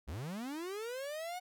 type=linear sweep; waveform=45% pulse; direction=up; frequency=57.6 to 740 Hz; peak=-39 dBFS; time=0.07-1.4 s; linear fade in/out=20 ms; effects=none